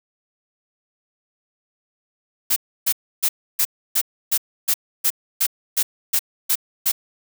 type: noise bursts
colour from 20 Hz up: blue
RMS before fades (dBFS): -18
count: 13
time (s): 2.5-6.919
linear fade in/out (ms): 10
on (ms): 63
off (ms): 300
effects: none